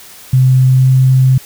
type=tone with pitch glide; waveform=sine; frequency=129.6 to 130.5 Hz; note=C3 to C3; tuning=-16 to -4 cents; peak=-5 dBFS; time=0.33-1.38 s; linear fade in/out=5 ms; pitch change=+12 cents; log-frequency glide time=0.66-0.88 s; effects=white hiss -36 dBFS RMS until 1.45 s